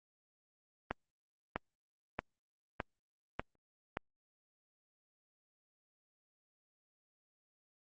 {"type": "accelerating click train", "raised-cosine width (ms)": 0.5, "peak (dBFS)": -19, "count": 6, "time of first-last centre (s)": [0.91, 3.971], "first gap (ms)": 650, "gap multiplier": 0.97, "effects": ["Opus 24 kbps"]}